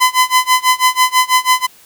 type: tone with tremolo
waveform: sawtooth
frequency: 1015 Hz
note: B5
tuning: 47 cents sharp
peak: -3 dBFS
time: 0-1.67 s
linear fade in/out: 20 ms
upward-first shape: sine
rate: 6.1 Hz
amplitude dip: 95%
effects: white hiss -45 dBFS RMS until 1.85 s